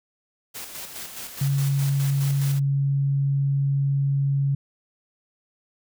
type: noise with tremolo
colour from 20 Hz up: white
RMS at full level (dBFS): -35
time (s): 0.54-2.6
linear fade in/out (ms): 20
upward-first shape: square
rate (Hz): 4.8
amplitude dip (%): 45
type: tone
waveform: sine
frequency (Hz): 139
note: C#3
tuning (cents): +5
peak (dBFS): -19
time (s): 1.41-4.55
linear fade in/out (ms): 5
effects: none